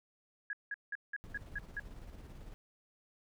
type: tone bursts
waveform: sine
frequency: 1661.2 Hz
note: G#6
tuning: in tune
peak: -36 dBFS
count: 7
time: 0.5-1.797 s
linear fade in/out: 2 ms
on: 31 ms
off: 180 ms
type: noise with tremolo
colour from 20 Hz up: brown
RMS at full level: -48 dBFS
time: 1.24-2.54 s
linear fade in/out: 0 ms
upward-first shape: square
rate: 18 Hz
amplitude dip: 35%
effects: none